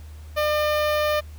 sawtooth tone with notch filter, 602 Hz, D5, 43 cents sharp, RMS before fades -22 dBFS, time 0.36-1.21 s, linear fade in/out 20 ms, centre 7900 Hz, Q 0.7, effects added 76 Hz sine -37 dBFS peak until 1.38 s + pink hiss -53 dBFS RMS until 1.38 s

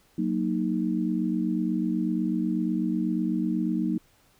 sine chord, D# minor, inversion first, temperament equal, 185 / 233.1 / 311.1 Hz, F#3 / A#3 / D#4, 0 / 0 / 0 cents, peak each -28 dBFS, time 0.18-3.98 s, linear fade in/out 5 ms, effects pink hiss -62 dBFS RMS until 4.39 s

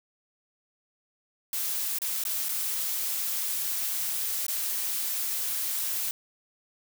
blue noise with dropouts, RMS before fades -30 dBFS, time 1.53-6.11 s, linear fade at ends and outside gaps 1 ms, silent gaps 1.986-2.018 / 2.238-2.251 / 2.486-2.491 / 4.466-4.482 s, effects none

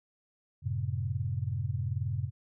sine chord, F# diminished, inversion none, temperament just, 92.5 / 111 / 133.2 Hz, F#2 / A2 / C3, 0 / +16 / +31 cents, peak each -34 / -34 / -34 dBFS, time 0.62-2.31 s, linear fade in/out 50 ms, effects none

